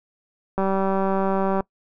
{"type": "click train", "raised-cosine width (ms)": 1, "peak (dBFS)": -10, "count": 199, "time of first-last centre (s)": [0.58, 1.606], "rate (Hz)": 193, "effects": ["noise-tail reverb RT60 0.1 s tail -23 dB re dry"]}